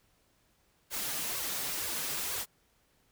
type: noise with flanger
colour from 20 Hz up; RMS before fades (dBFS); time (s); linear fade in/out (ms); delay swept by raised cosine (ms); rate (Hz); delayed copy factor
white; -35; 0.9-2.46; 50; 1.8 to 7.7; 2.1; +0.8
effects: pink hiss -70 dBFS RMS until 3.11 s